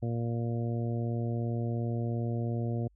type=harmonic tone; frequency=117.2 Hz; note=A#2; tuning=10 cents sharp; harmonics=1 / 2 / 3 / 4 / 5 / 6; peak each=-30 / -36 / -40 / -42 / -44 / -46 dBFS; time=0.02-2.88 s; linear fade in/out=10 ms; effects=added 50 Hz sine -61 dBFS peak until 2.95 s